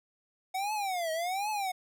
square tone with vibrato, 740 Hz, F#5, in tune, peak -31 dBFS, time 0.54-1.72 s, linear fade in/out 10 ms, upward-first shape triangle, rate 1.3 Hz, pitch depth 280 cents each way, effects none

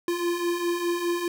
square beating tone pair, 342.7 / 347.6 Hz, F4 / F4, -33 / -8 cents, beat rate 4.9 Hz, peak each -32 / -26 dBFS, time 0.08-1.28 s, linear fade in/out 2 ms, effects none

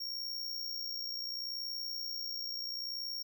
square tone with amplitude modulation, 5540 Hz, F8, 15 cents flat, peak -35 dBFS, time 0-3.23 s, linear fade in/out 10 ms, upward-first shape sine, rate 60.7 Hz, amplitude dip 55%, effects none

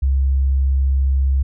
sine tone, 67.3 Hz, C2, 49 cents sharp, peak -13 dBFS, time 0.02-1.43 s, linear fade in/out 10 ms, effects none

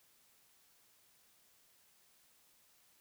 silence, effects white hiss -69 dBFS RMS until 3 s

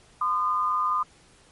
sine tone pair together, 1025.9 / 1220 Hz, C6 / D#6, -34 / -34 cents, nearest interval minor third, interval 300 cents, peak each -27 / -23 dBFS, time 0.21-1.03 s, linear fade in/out 5 ms, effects pink hiss -56 dBFS RMS until 1.51 s + MP3 48 kbps

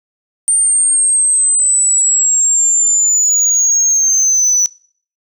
sine linear sweep, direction down, 8870 to 5920 Hz, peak -7 dBFS, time 0.48-4.66 s, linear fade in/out 0 ms, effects noise-tail reverb RT60 0.5 s tail -24 dB re dry + tanh soft clip ceiling -7 dBFS

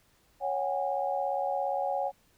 sine chord, C# suspended fourth, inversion none, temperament equal with one note detuned, 554.4 / 740 / 817.3 Hz, C#5 / F#5 / G#5, 0 / 0 / -28 cents, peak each -32 dBFS, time 0.4-2.12 s, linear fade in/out 50 ms, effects pink hiss -66 dBFS RMS until 2.37 s

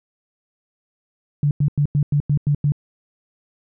sine tone bursts, 145.2 Hz, D3, 19 cents flat, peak -14 dBFS, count 8, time 1.43-2.721 s, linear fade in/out 2 ms, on 80 ms, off 93 ms, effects none

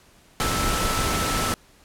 sine tone in noise, 1318.5 Hz, E6, in tune, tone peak -28 dBFS, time 0.4-1.54 s, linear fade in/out 0 ms, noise pink, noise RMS -24 dBFS, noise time 0.4-1.54 s, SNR -7 dB, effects pink hiss -55 dBFS RMS until 1.84 s + low-pass 12000 Hz 12 dB/octave

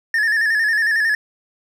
triangle tone with vibrato, 1760 Hz, A6, in tune, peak -13 dBFS, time 0.14-1.15 s, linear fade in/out 2 ms, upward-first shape square, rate 11 Hz, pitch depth 57 cents each way, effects none

